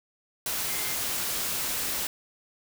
sine tone in noise, 2093 Hz, C7, in tune, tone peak -40 dBFS, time 0.7-0.94 s, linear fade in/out 2 ms, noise white, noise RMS -30 dBFS, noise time 0.46-2.07 s, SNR -13 dB, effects none

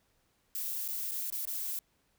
violet noise with dropouts, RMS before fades -36 dBFS, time 0.55-1.79 s, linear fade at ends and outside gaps 1 ms, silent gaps 0.879-0.886 / 1.112-1.118 / 1.302-1.324 / 1.454-1.474 s, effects pink hiss -73 dBFS RMS until 2.18 s

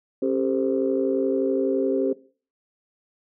sine tone cluster, 270.1 / 394.9 / 446.6 / 520 Hz, C#4 / G4 / A4 / C5, -45 / +13 / +26 / -11 cents, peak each -24 / -24 / -29 / -27 dBFS, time 0.22-2.13 s, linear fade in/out 5 ms, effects noise-tail reverb RT60 0.4 s tail -18 dB re dry + tanh soft clip ceiling -10 dBFS

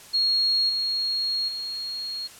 sine tone with level steps, 4291 Hz, C8, 43 cents sharp, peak -19 / -23 / -29 dBFS, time 0.13-2.28 s, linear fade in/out 20 ms, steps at 0.69 / 1.48 s, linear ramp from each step 5 ms, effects white hiss -46 dBFS RMS until 2.39 s + low-pass 11000 Hz 12 dB/octave

